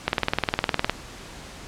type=click train; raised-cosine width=0.3 ms; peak=-4 dBFS; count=17; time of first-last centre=0.08-0.896 s; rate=19.6 Hz; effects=pink hiss -41 dBFS RMS until 1.67 s + low-pass 8000 Hz 12 dB/octave